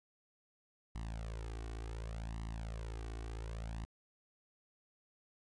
sawtooth tone with flanger, 55.6 Hz, A1, 19 cents sharp, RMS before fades -43 dBFS, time 0.95-3.85 s, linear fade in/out 0 ms, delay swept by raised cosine 1 to 2.7 ms, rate 0.68 Hz, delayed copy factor +0.9, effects resampled to 22050 Hz

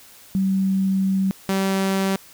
sine / sawtooth tone pair in turn, 191.9 / 193.01 Hz, G3 / G3, -37 / -27 cents, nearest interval unison, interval 10 cents, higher second, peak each -17 / -15 dBFS, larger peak second, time 0.35-1.31 / 1.49-2.16 s, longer first, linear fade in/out 0 ms, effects white hiss -47 dBFS RMS until 2.33 s

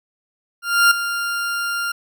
40% pulse tone with ADSR envelope, 1396.9 Hz, F6, in tune, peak -8 dBFS, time 0.62-1.92 s, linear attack 290 ms, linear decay 8 ms, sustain -12 dB, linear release 6 ms, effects none

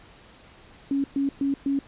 sine tone bursts, 277.2 Hz, C#4, in tune, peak -21 dBFS, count 4, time 0.91-1.79 s, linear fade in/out 2 ms, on 130 ms, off 120 ms, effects pink hiss -51 dBFS RMS until 1.87 s + resampled to 8000 Hz

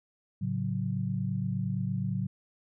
sine chord, F# minor, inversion first, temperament equal, 110 / 138.59 / 185 Hz, A2 / C#3 / F#3, 0 / 0 / 0 cents, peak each -33 / -33 / -32 dBFS, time 0.41-2.27 s, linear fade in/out 10 ms, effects none

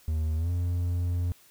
triangle tone with pitch glide, 78.6 to 87.72 Hz, D#2 to F2, +18 to +8 cents, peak -23 dBFS, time 0.08-1.32 s, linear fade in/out 0 ms, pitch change +190 cents, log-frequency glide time 0.36-0.5 s, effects white hiss -58 dBFS RMS until 1.5 s

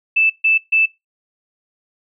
sine tone bursts, 2637 Hz, E7, in tune, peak -11 dBFS, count 3, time 0.16-0.86 s, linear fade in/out 10 ms, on 140 ms, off 140 ms, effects noise-tail reverb RT60 0.2 s tail -21 dB re dry

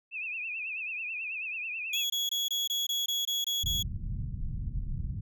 sine tone with vibrato, 2564 Hz, E7, 49 cents flat, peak -33 dBFS, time 0.11-2.05 s, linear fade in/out 50 ms, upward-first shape triangle, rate 9.2 Hz, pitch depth 120 cents each way
35% pulse tone bursts, 3351 Hz, G#7, 15 cents sharp, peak -26 dBFS, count 10, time 1.93-3.828 s, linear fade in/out 5 ms, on 170 ms, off 22 ms
pink low-pass noise, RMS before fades -34 dBFS, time 3.63-5.21 s, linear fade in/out 10 ms, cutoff 160 Hz, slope 24 dB/octave
effects none

